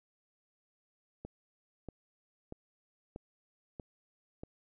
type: click train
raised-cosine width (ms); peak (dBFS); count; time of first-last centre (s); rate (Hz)
2; -29; 6; 1.25-4.435; 1.57
effects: none